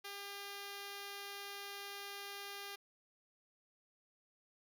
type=tone; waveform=5% pulse; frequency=401 Hz; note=G4; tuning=39 cents sharp; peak=-34 dBFS; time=0.04-2.76 s; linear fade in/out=10 ms; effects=none